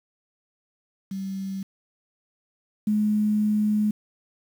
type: tone pair in turn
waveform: sine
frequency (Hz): 193.1 / 211.4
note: G3 / G#3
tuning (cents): -26 / +31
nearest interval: major second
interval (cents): 157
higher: second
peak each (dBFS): -28 / -19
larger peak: second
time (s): 1.11-1.63 / 2.87-3.91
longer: second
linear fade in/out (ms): 5
effects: 8-bit